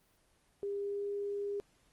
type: tone with pitch glide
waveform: sine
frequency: 402.3 to 405.1 Hz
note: G4 to G#4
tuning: +45 to -43 cents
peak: -34 dBFS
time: 0.63-1.6 s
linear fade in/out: 0 ms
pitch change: +12 cents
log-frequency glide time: 0.79-1.06 s
effects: pink hiss -70 dBFS RMS until 1.92 s + Opus 24 kbps